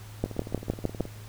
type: two click trains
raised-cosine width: 2 ms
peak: -24 / -12 dBFS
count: 16 / 6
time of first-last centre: 0.26-1.054 / 0.24-1.007 s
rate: 18.9 / 6.52 Hz
effects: added 106 Hz sine -42 dBFS peak until 1.28 s + pink hiss -50 dBFS RMS until 1.28 s